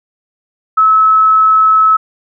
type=tone; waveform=sine; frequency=1296 Hz; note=E6; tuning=30 cents flat; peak=-5 dBFS; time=0.77-1.97 s; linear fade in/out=10 ms; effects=none